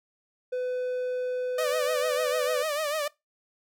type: tone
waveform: triangle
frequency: 502 Hz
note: B4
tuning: 28 cents sharp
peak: -25 dBFS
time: 0.52-2.63 s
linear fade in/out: 10 ms
type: tone with vibrato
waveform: sawtooth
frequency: 603 Hz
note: D5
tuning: 46 cents sharp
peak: -23 dBFS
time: 1.58-3.08 s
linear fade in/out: 5 ms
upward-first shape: triangle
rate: 6.7 Hz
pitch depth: 110 cents each way
effects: noise-tail reverb RT60 0.2 s tail -22 dB re dry